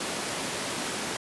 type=high-pass noise; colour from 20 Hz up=pink; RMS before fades=-32 dBFS; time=0-1.17 s; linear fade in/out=5 ms; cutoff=210 Hz; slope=12 dB/octave; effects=resampled to 24000 Hz